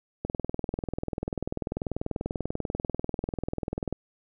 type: click train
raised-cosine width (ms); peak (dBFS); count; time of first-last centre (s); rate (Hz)
2; -16; 76; 0.25-3.926; 20.4
effects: none